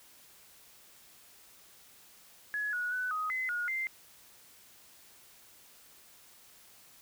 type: tone with pitch steps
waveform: sine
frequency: 1689 / 1460 / 1497 / 1254 / 2039 / 1441 / 2086 Hz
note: G#6 / F#6 / F#6 / D#6 / C7 / F#6 / C7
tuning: +29 / -24 / +20 / +13 / -45 / -46 / -6 cents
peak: -31 dBFS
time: 2.54-3.87 s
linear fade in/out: 0 ms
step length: 190 ms
effects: white hiss -58 dBFS RMS until 7.01 s